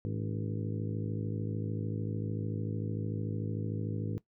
harmonic tone with a mistuned harmonic, 53.4 Hz, G#1, 49 cents sharp, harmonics 2 / 3 / 4 / 5 / 6 / 7 / 8 / 9, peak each -35 / -39 / -41 / -43 / -45 / -46 / -47 / -48 dBFS, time 0.05-4.18 s, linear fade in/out 0 ms, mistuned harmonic 5, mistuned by +76 cents, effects noise-tail reverb RT60 0.1 s tail -17 dB re dry

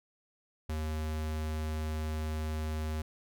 square tone, 77.78 Hz, D#2, in tune, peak -33 dBFS, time 0.69-3.02 s, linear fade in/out 5 ms, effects none

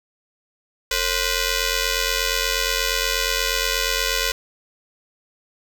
5% pulse ring-modulated tone, 498.1 Hz, B4, 15 cents sharp, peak -5 dBFS, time 0.91-4.32 s, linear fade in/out 2 ms, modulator 952 Hz, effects none

